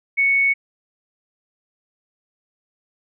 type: tone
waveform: sine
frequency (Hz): 2217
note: C#7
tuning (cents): 0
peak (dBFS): -14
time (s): 0.17-0.54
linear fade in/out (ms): 20
effects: none